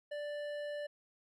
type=tone with hard clipping; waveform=sine; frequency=587.3 Hz; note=D5; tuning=in tune; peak=-40 dBFS; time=0.11-0.87 s; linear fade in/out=10 ms; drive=11 dB; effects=none